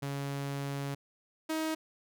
sawtooth tone pair in turn, 140 / 316.7 Hz, C#3 / D#4, +18 / +31 cents, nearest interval octave + major second, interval 1413 cents, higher second, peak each -30 / -27 dBFS, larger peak second, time 0.02-0.95 / 1.49-1.75 s, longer first, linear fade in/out 10 ms, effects none

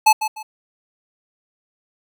square tone with echo, 865 Hz, A5, 30 cents flat, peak -9 dBFS, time 0.06-0.13 s, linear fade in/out 10 ms, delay 150 ms, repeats 2, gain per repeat -11 dB, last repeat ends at 0.43 s, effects none

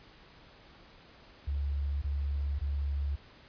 sine tone bursts, 70.8 Hz, C#2, 37 cents sharp, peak -29 dBFS, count 3, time 1.47-3.16 s, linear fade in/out 10 ms, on 550 ms, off 20 ms, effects pink hiss -56 dBFS RMS until 3.48 s + resampled to 11025 Hz

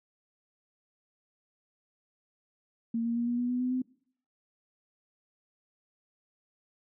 sine tone with pitch steps, 230 / 233.5 / 237 / 240.6 / 244.2 / 247.9 / 251.7 / 255.5 Hz, A#3 / A#3 / A#3 / B3 / B3 / B3 / B3 / C4, -23 / +3 / +29 / -45 / -19 / +7 / +33 / -41 cents, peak -27 dBFS, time 2.94-3.82 s, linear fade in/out 5 ms, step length 110 ms, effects noise-tail reverb RT60 0.6 s tail -22 dB re dry

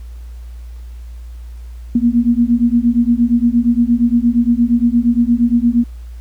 sine beating tone pair, 233.1 / 241.7 Hz, A#3 / B3, 0 / -37 cents, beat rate 8.6 Hz, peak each -13 dBFS, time 1.95-5.84 s, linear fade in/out 5 ms, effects added 59 Hz sine -28 dBFS peak until 6.2 s + pink hiss -52 dBFS RMS until 6.2 s

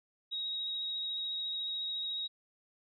sine tone with vibrato, 3794 Hz, A#7, 30 cents sharp, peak -34 dBFS, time 0.31-2.28 s, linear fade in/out 20 ms, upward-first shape triangle, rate 14 Hz, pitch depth 16 cents each way, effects none

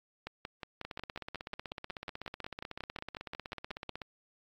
two click trains, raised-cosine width 0.3 ms, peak -24 / -23 dBFS, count 52 / 21, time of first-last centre 0.85-4.018 / 0.27-3.893 s, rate 16.1 / 5.52 Hz, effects AAC 48 kbps

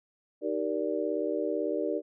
sine chord, Eb major seventh, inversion none, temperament just, 311.1 / 388.9 / 466.7 / 583.4 Hz, Eb4 / G4 / Bb4 / D5, 0 / -14 / +2 / -12 cents, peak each -33 dBFS, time 0.41-2.02 s, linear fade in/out 50 ms, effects none

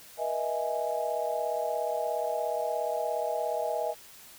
sine chord, E major seventh, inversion second, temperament equal with one note detuned, 481.5 / 622.3 / 659.3 / 830.6 Hz, B4 / D#5 / E5 / G#5, -44 / 0 / 0 / 0 cents, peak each -35 / -32 / -33 / -34 dBFS, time 0.17-3.95 s, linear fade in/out 50 ms, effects white hiss -51 dBFS RMS until 4.38 s

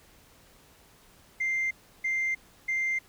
sine tone bursts, 2093 Hz, C7, in tune, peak -24 dBFS, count 3, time 1.4-2.99 s, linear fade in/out 10 ms, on 310 ms, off 330 ms, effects tanh soft clip ceiling -23 dBFS + pink hiss -58 dBFS RMS until 3.08 s

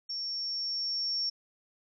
sine tone with level ramp, 5480 Hz, F8, 34 cents flat, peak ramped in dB -33 to -28 dBFS, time 0.09-1.3 s, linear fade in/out 10 ms, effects none

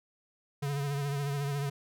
square tone with vibrato, 141.6 Hz, C#3, 37 cents sharp, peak -31 dBFS, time 0.62-1.7 s, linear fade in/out 10 ms, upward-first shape triangle, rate 14 Hz, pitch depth 51 cents each way, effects none

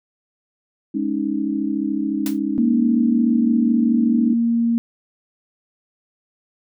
sine chord, Ab suspended fourth, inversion none, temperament equal, 207.7 / 277.2 / 311.1 Hz, Ab3 / Db4 / Eb4, 0 / 0 / 0 cents, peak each -25 / -23 / -23 dBFS, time 0.94-4.34 s, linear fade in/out 10 ms
white noise with exponential decay, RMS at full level -26 dBFS, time 2.26-2.39 s, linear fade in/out 2 ms, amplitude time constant 28 ms
sine tone with pitch glide, 234.6 to 232.6 Hz, A#3 to A#3, +11 to -4 cents, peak -15 dBFS, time 2.58-4.78 s, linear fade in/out 0 ms, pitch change -15 cents, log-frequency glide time 2.87-3.79 s
effects none

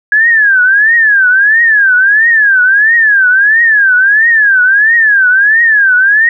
sine tone with vibrato, 1661.2 Hz, G#6, in tune, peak -4 dBFS, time 0.12-6.29 s, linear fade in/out 2 ms, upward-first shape triangle, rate 1.5 Hz, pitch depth 230 cents each way, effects none

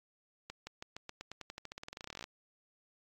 accelerating click train, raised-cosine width 0.2 ms, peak -26 dBFS, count 28, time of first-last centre 0.5-2.241 s, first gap 170 ms, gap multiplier 0.91, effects AAC 64 kbps

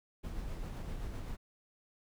brown noise with tremolo, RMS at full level -39 dBFS, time 0.23-1.37 s, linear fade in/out 20 ms, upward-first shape sine, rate 7.7 Hz, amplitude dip 30%, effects none

